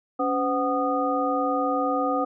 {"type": "tone cluster", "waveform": "sine", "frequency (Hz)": [280.4, 509, 745, 1231], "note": ["C#4", "C5", "F#5", "D#6"], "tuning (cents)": [20, -48, 12, -19], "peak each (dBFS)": -27, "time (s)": [0.19, 2.25], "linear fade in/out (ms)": 10, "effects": []}